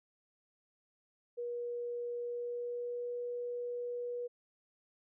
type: tone with pitch glide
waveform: sine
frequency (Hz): 480 to 484.7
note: B4 to B4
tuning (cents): -49 to -32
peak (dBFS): -36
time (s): 1.37-4.28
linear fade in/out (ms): 20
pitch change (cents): +17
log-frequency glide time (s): 2.19-3.14
effects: none